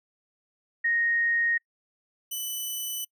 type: tone pair in turn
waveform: sine / 5% pulse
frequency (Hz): 1864.7 / 2990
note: A#6 / F#7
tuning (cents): 0 / +17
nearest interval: minor sixth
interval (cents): 817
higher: second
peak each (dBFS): -22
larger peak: neither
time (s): 0.84-1.58 / 2.31-3.05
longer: neither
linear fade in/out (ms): 10
effects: noise-tail reverb RT60 0.1 s tail -26 dB re dry